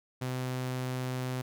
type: tone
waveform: sawtooth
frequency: 127.8 Hz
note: C3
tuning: 40 cents flat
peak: -28 dBFS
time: 0.21-1.42 s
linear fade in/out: 10 ms
effects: none